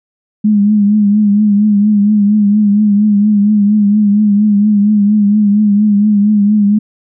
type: tone with vibrato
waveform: sine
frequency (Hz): 207.3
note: G#3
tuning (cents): -3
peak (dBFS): -6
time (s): 0.44-6.79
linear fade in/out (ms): 10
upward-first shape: triangle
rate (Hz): 4.3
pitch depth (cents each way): 65
effects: none